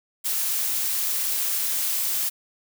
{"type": "noise", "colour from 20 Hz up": "blue", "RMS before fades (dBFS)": -25, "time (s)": [0.24, 2.3], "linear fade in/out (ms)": 20, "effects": []}